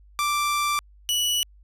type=tone pair in turn; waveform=sawtooth; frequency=1174.7 / 2946 Hz; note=D6 / F#7; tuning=0 / -8 cents; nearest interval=octave + major third; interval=1592 cents; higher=second; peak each=-18 dBFS; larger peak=neither; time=0.19-0.79 / 1.09-1.43 s; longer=first; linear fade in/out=0 ms; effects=added 50 Hz sine -49 dBFS peak until 1.63 s + resampled to 32000 Hz